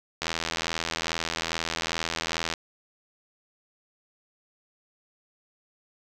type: click train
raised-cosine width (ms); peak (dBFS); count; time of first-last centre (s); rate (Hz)
0.2; -10; 192; 0.22-2.538; 82.4
effects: none